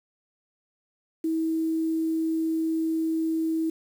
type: tone with quantisation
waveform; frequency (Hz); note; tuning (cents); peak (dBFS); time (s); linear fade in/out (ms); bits
sine; 322.6; E4; -37; -23; 1.24-3.7; 5; 8
effects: none